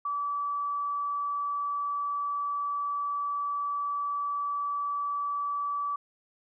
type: tone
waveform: sine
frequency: 1152 Hz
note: D6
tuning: 34 cents flat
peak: -28 dBFS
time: 0.05-5.96 s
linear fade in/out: 5 ms
effects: none